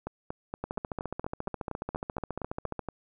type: two click trains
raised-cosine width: 1 ms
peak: -19 / -20 dBFS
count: 32 / 13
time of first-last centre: 0.64-2.793 / 0.07-2.887 s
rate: 14.4 / 4.26 Hz
effects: none